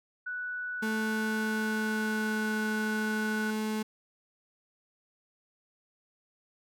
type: tone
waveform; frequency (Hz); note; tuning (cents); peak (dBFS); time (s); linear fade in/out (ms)
sine; 1480; F#6; 0; -33; 0.26-3.51; 10
type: tone with pitch glide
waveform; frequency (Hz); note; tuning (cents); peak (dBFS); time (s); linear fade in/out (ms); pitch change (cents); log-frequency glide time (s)
35% pulse; 219.3 to 216.2; A3 to A3; -6 to -30; -28; 0.82-3.83; 10; -24; 0.92-2.6
effects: none